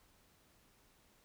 silence, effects pink hiss -69 dBFS RMS until 1.24 s

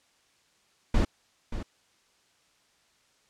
brown noise with echo, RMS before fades -22 dBFS, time 0.94-1.05 s, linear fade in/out 5 ms, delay 580 ms, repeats 1, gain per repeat -11 dB, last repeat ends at 1.63 s, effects white hiss -66 dBFS RMS until 3.29 s + low-pass 7000 Hz 12 dB/octave

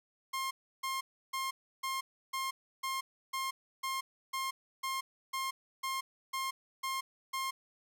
sawtooth tone bursts, 1064 Hz, C6, 29 cents sharp, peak -30 dBFS, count 15, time 0.33-7.51 s, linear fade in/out 10 ms, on 180 ms, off 320 ms, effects none

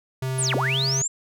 square tone with pitch glide, 130.81 to 134.18 Hz, C3 to C3, 0 to +44 cents, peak -25 dBFS, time 0.22-1.02 s, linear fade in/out 5 ms, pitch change +44 cents, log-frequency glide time 0.64-0.78 s
sine linear two-way sweep, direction down then up, 10480 to 189 to 7590 Hz, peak -22 dBFS, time 0.38-1.08 s, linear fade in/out 10 ms, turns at 0.55 s
effects none

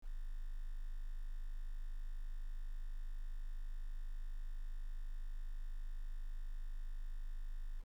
sine tone, 26.05 Hz, G#0, 6 cents sharp, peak -39 dBFS, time 0.02-7.84 s, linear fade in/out 50 ms, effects 11-bit

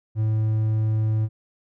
triangle tone, 109.1 Hz, A2, 14 cents flat, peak -17 dBFS, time 0.15-1.29 s, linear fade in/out 50 ms, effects none

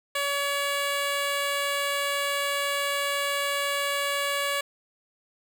10% pulse tone, 566 Hz, C#5, 36 cents sharp, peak -17 dBFS, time 0.15-4.61 s, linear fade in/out 5 ms, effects none

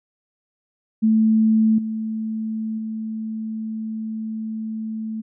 sine tone with level steps, 220 Hz, A3, in tune, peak -13 / -23 / -25 dBFS, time 1.02-5.22 s, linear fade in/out 20 ms, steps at 1.78 / 2.78 s, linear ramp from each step 5 ms, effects none

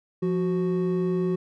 triangle tone pair together, 174.62 / 370 Hz, F3 / F#4, 0 / 0 cents, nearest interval octave + minor second, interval 1300 cents, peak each -23 dBFS, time 0.22-1.36 s, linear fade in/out 10 ms, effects none

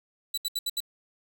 sawtooth tone bursts, 3951 Hz, B7, in tune, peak -24 dBFS, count 5, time 0.34-0.804 s, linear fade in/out 5 ms, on 36 ms, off 71 ms, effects none

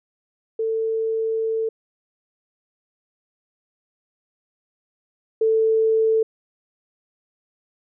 sine tone pair in turn, 446 / 443.4 Hz, A4 / A4, +23 / +13 cents, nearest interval unison, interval 10 cents, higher first, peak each -20 / -15 dBFS, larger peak second, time 0.59-1.69 / 5.41-6.23 s, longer first, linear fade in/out 5 ms, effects none

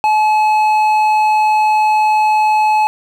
triangle tone with hard clipping, 857 Hz, A5, 46 cents flat, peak -11 dBFS, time 0.04-2.87 s, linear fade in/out 0 ms, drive 10 dB, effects none

